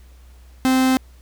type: tone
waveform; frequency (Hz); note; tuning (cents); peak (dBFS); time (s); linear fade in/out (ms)
45% pulse; 260; C4; -11; -14; 0.65-0.97; 0
effects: added 62 Hz sine -43 dBFS peak until 1.21 s + pink hiss -56 dBFS RMS until 1.21 s